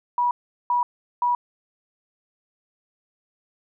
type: tone bursts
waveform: sine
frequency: 971 Hz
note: B5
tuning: 30 cents flat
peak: -18 dBFS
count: 3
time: 0.18-1.35 s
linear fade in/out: 2 ms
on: 130 ms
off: 390 ms
effects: none